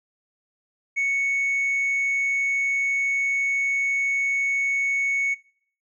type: tone with tanh clipping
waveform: sine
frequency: 2217 Hz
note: C#7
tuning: in tune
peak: -21 dBFS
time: 0.96-5.35 s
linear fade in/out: 20 ms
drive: 1 dB
effects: noise-tail reverb RT60 0.6 s tail -23 dB re dry